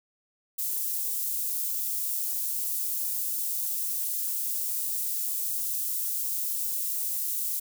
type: high-pass noise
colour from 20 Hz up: white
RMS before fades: -30 dBFS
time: 0.58-7.6 s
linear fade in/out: 10 ms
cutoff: 9900 Hz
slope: 12 dB/octave
effects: none